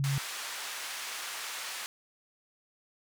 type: tone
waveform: sine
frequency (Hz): 138.59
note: C#3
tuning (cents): 0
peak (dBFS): -27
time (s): 0-0.18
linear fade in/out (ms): 0
type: band-pass noise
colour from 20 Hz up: pink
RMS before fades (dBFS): -39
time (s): 0.04-1.86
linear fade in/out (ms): 0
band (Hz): 1200 to 11000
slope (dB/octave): 12
effects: none